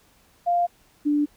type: tone pair in turn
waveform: sine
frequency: 698.5 / 293.7 Hz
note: F5 / D4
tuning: 0 / 0 cents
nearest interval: octave + minor third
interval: 1500 cents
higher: first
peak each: -18 dBFS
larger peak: neither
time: 0.46-0.67 / 1.05-1.26 s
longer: neither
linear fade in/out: 20 ms
effects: pink hiss -59 dBFS RMS until 1.36 s